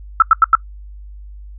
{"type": "tone bursts", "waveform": "sine", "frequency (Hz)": 1318.5, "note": "E6", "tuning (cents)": 0, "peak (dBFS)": -4, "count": 4, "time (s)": [0.2, 0.552], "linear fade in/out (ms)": 2, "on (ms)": 22, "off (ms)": 88, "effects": ["noise-tail reverb RT60 0.1 s tail -20 dB re dry", "added 50 Hz sine -32 dBFS peak until 1.58 s"]}